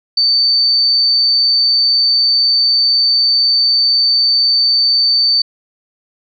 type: tone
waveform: sine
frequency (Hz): 4562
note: C#8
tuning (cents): +49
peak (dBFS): -9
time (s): 0.17-5.42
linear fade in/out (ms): 5
effects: none